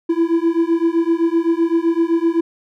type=beating tone pair; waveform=triangle; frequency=329.6 / 337.4 Hz; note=E4 / E4; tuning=0 / +40 cents; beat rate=7.8 Hz; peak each=-15 dBFS; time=0.09-2.41 s; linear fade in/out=10 ms; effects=none